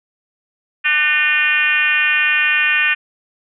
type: tone with frequency modulation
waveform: sine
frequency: 2133 Hz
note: C7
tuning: 33 cents sharp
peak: -12 dBFS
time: 0.84-2.95 s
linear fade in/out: 20 ms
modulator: 317 Hz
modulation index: 2.1
effects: none